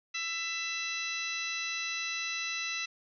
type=harmonic tone with a mistuned harmonic; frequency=666 Hz; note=E5; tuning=18 cents sharp; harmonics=2 / 3 / 4 / 5 / 6 / 7 / 8 / 9; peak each=-44 / -40 / -36 / -48 / -39 / -49 / -49 / -42 dBFS; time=0.14-2.86 s; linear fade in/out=10 ms; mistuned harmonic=7; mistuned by=+76 cents; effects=none